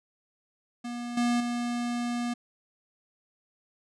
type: tone with level steps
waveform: square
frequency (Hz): 240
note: B3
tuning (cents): -49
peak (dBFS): -34 / -24 / -29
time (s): 0.84-2.34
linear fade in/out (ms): 10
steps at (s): 1.17 / 1.4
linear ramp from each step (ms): 5
effects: resampled to 22050 Hz